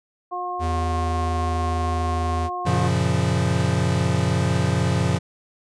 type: harmonic tone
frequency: 358.6 Hz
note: F4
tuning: 46 cents sharp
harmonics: 1 / 2 / 3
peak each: -34 / -28 / -29 dBFS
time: 0.31-2.89 s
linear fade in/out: 20 ms
type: tone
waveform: square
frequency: 82.41 Hz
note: E2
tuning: in tune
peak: -23 dBFS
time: 0.59-2.5 s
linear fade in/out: 50 ms
type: chord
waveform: square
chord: Gb major seventh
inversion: none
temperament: equal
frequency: 92.5 / 116.54 / 138.59 / 174.61 Hz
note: Gb2 / Bb2 / Db3 / F3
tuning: 0 / 0 / 0 / 0 cents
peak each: -25 dBFS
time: 2.65-5.19 s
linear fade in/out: 20 ms
effects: resampled to 22050 Hz